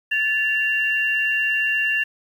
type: tone pair together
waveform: sine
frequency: 1742.5 / 2766 Hz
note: A6 / F7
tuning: -17 / -17 cents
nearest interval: minor sixth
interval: 800 cents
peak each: -21 dBFS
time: 0.11-2.04 s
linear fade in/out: 10 ms
effects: 8-bit

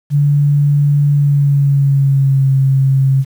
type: tone with pitch glide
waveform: sine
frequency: 144.5 to 134.82 Hz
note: D3 to C#3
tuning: -28 to -48 cents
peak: -8 dBFS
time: 0.1-3.25 s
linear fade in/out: 50 ms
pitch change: -120 cents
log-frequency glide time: 1.1-2.51 s
effects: 7-bit

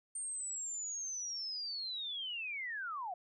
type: linear sweep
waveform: sine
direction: down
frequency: 8780 to 680 Hz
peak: -38 dBFS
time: 0.15-3.14 s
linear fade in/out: 5 ms
effects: none

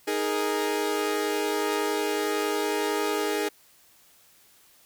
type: chord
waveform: sawtooth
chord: D# suspended fourth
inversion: none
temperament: equal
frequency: 311.1 / 415.3 / 466.2 Hz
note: D#4 / G#4 / A#4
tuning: 0 / 0 / 0 cents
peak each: -27 / -23 / -28 dBFS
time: 0.07-3.49 s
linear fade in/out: 10 ms
effects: white hiss -58 dBFS RMS until 4.85 s

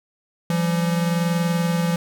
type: tone pair together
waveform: square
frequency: 170 / 190.82 Hz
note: F3 / G3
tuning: -46 / -46 cents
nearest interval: major second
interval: 200 cents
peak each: -20 / -28 dBFS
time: 0.5-1.96 s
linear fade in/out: 2 ms
effects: none

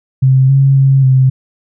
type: tone with pitch steps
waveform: sine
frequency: 131.9 / 136.5 / 135.4 / 131.1 Hz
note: C3 / C#3 / C#3 / C3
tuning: +14 / -26 / -40 / +4 cents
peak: -5 dBFS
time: 0.22-1.3 s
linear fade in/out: 10 ms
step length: 270 ms
effects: none

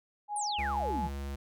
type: tone with pitch glide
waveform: sine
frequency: 830.6 to 849 Hz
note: G#5 to G#5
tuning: 0 to +38 cents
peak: -32 dBFS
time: 0.28-1.1 s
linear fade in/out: 50 ms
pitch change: +38 cents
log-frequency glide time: 0.82-0.89 s
type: exponential sweep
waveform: sine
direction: down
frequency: 9956 to 150.2 Hz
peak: -34 dBFS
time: 0.36-1.07 s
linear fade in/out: 2 ms
type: tone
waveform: square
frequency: 69.6 Hz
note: C#2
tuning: 8 cents sharp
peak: -36 dBFS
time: 0.58-1.36 s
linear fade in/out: 10 ms
effects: none

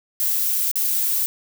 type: noise with dropouts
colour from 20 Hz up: violet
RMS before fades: -21 dBFS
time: 0.2-1.26 s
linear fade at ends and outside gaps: 0 ms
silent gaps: 0.714-0.756 s
effects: none

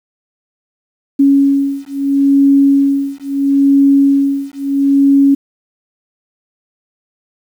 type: beating tone pair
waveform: sine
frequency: 277.2 / 277.95 Hz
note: C#4 / C#4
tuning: 0 / +5 cents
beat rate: 0.75 Hz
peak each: -11 dBFS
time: 1.19-5.35 s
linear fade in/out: 10 ms
effects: 7-bit

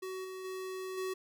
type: tone with level steps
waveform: square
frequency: 375.3 Hz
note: F#4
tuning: 25 cents sharp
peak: -39 / -42 / -39 / -35 dBFS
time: 0.02-1.14 s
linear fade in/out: 10 ms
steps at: 0.24 / 0.44 / 0.97 s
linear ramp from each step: 10 ms
effects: none

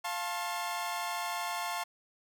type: chord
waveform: sawtooth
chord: F major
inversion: none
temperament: equal with one note detuned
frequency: 698.5 / 880 / 1074.1 Hz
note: F5 / A5 / C6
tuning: 0 / 0 / +45 cents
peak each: -34 dBFS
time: 0.04-1.84 s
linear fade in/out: 10 ms
effects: none

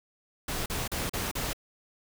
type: noise bursts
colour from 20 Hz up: pink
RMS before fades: -32 dBFS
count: 5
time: 0.48-1.532 s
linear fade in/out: 5 ms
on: 180 ms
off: 38 ms
effects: none

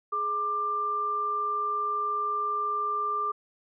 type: tone pair together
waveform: sine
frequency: 420 / 1187.2 Hz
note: G#4 / D6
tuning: +19 / +18 cents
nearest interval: octave + tritone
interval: 1799 cents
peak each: -38 / -26 dBFS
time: 0.12-3.32 s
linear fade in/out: 10 ms
effects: none

